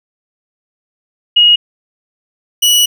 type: tone pair in turn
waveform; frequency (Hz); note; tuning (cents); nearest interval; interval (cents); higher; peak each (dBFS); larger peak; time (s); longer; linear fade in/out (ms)
sine / sawtooth; 2883 / 2935; F#7 / F#7; -46 / -15; unison; 31; second; -4; neither; 1.36-1.56 / 2.62-2.86; second; 10
effects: none